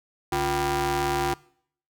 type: ring-modulated tone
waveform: sawtooth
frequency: 209.7 Hz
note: G#3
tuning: 17 cents sharp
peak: -16 dBFS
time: 0.32-1.34 s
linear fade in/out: 5 ms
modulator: 563 Hz
effects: noise-tail reverb RT60 0.6 s tail -22 dB re dry